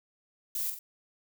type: noise with echo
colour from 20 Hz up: violet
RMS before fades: -33 dBFS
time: 0.55-0.7 s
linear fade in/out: 2 ms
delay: 45 ms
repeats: 2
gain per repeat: -6 dB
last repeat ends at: 0.79 s
effects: none